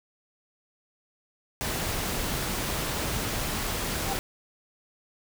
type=noise; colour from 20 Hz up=pink; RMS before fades=-30 dBFS; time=1.61-4.19 s; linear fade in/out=0 ms
type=tone with exponential growth; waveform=sine; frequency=784 Hz; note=G5; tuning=in tune; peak=-26 dBFS; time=3.95-4.13 s; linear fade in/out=2 ms; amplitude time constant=38 ms
effects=none